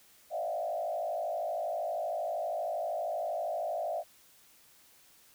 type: tone with frequency modulation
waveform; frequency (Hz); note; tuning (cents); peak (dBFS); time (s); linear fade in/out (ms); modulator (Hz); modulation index
sine; 660; E5; +2; -31; 0.3-4.04; 50; 52.7; 1.5
effects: white hiss -61 dBFS RMS until 5.34 s